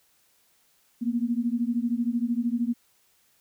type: beating tone pair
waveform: sine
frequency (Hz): 231.8 / 244.8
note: A#3 / B3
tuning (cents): -10 / -15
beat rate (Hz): 13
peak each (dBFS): -26 / -27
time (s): 1.01-2.74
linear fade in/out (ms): 20
effects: white hiss -65 dBFS RMS until 3.4 s